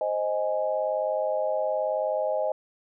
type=chord; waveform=sine; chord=Ab major; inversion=first; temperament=equal; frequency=523.3 / 622.3 / 830.6 Hz; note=C5 / Eb5 / Ab5; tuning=0 / 0 / 0 cents; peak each=-29 / -26 / -32 dBFS; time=0.01-2.52 s; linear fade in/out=2 ms; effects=none